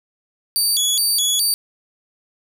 20% pulse tone with vibrato, 3951 Hz, B7, in tune, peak -10 dBFS, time 0.56-1.54 s, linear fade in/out 0 ms, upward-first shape square, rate 2.4 Hz, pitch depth 270 cents each way, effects none

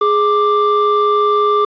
triangle tone pair together, 416.8 / 1179 Hz, G#4 / D6, +6 / +6 cents, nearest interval octave + tritone, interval 1800 cents, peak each -12 / -11 dBFS, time 0.01-1.65 s, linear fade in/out 5 ms, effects resampled to 11025 Hz + 7-bit

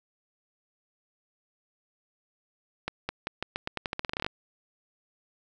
accelerating click train, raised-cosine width 0.3 ms, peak -14 dBFS, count 18, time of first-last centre 2.88-4.265 s, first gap 210 ms, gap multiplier 0.86, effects none

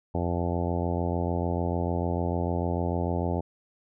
harmonic tone, 86.7 Hz, F2, 12 cents flat, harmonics 1 / 2 / 3 / 4 / 5 / 6 / 7 / 8 / 9 / 10, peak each -29 / -32 / -34 / -35 / -36 / -37 / -37 / -38 / -39 / -39 dBFS, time 0.14-3.41 s, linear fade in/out 10 ms, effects none

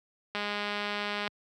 click train, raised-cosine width 0.3 ms, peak -17 dBFS, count 192, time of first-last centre 0.35-1.277 s, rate 206 Hz, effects high-pass 100 Hz 12 dB/octave

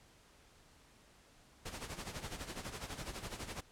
pink noise with tremolo, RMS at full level -42 dBFS, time 1.65-3.61 s, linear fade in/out 10 ms, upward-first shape sine, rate 12 Hz, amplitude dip 70%, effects pink hiss -64 dBFS RMS until 3.71 s + low-pass 10000 Hz 12 dB/octave

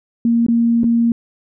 sine tone with dropouts, 233.1 Hz, A#3, in tune, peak -11 dBFS, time 0.25-1.12 s, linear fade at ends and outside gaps 2 ms, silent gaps 0.465-0.484 / 0.834-0.841 s, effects none

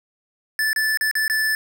square tone with dropouts, 1749 Hz, A6, 11 cents flat, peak -19 dBFS, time 0.59-1.55 s, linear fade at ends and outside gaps 1 ms, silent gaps 0.731-0.761 / 0.973-1.01 / 1.113-1.153 / 1.28-1.298 s, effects 9-bit

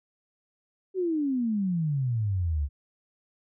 sine exponential sweep, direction down, 386.8 to 68 Hz, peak -24 dBFS, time 0.94-2.69 s, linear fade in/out 50 ms, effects none

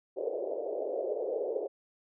pink band-pass noise, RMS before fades -34 dBFS, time 0.16-1.68 s, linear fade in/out 20 ms, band 400 to 600 Hz, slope 48 dB/octave, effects none

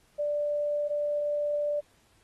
sine tone pair in turn, 588 / 588 Hz, D5 / D5, +2 / +2 cents, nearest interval unison, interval 0 cents, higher neither, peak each -26 dBFS, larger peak neither, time 0.18-0.89 / 0.89-1.81 s, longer second, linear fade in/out 20 ms, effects pink hiss -65 dBFS RMS until 2.23 s + AAC 32 kbps

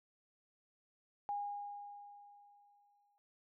sine tone with exponential decay, 816 Hz, G#5, 31 cents flat, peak -35 dBFS, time 1.29-3.18 s, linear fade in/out 0 ms, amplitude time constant 410 ms, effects none

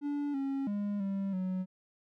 triangle tone with pitch steps, 288.6 / 273 / 204.3 / 195.9 / 185.7 Hz, D4 / C#4 / G#3 / G3 / F#3, -30 / -26 / -28 / -1 / +7 cents, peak -29 dBFS, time 0.01-1.66 s, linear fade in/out 50 ms, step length 330 ms, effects none

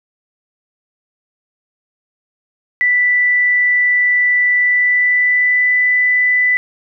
sine tone with pitch glide, 1975.5 to 1991.5 Hz, B6 to B6, 0 to +14 cents, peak -10 dBFS, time 2.81-6.57 s, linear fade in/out 0 ms, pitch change +14 cents, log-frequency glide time 4.57-5.73 s, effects none

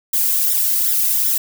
violet noise with flanger, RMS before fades -17 dBFS, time 0.13-1.38 s, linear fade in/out 5 ms, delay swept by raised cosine 0.55 to 1.95 ms, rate 2.6 Hz, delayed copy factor +0.85, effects none

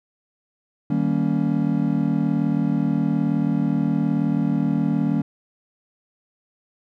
triangle chord, Eb dominant seventh, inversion none, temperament just, 155.56 / 194.45 / 233.3 / 280 Hz, Eb3 / G3 / Bb3 / Db4, 0 / -14 / +2 / +18 cents, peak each -22 dBFS, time 0.9-5.22 s, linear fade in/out 5 ms, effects none

